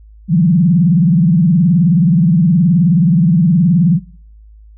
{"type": "tone with vibrato", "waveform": "sine", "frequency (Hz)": 170, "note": "F3", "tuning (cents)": -46, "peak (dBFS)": -7, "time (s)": [0.28, 4], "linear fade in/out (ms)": 50, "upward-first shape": "sine", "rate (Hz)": 19, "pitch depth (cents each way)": 230, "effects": ["noise-tail reverb RT60 0.6 s tail -23 dB re dry", "added 53 Hz sine -37 dBFS peak until 4.77 s"]}